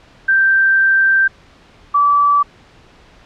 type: tone pair in turn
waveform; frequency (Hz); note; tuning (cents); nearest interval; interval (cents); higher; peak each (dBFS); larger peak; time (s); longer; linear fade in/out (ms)
sine; 1568 / 1154.9; G6 / D6; 0 / -29; perfect fourth; 529; first; -9; neither; 0.28-1.28 / 1.94-2.43; first; 10
effects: pink hiss -46 dBFS RMS until 3.25 s + low-pass 4000 Hz 12 dB/octave